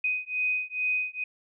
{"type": "beating tone pair", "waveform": "sine", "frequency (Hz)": [2500, 2502.3], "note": ["D#7", "D#7"], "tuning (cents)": [8, 9], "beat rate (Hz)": 2.3, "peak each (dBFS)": -29, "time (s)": [0.04, 1.24], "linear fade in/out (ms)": 5, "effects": []}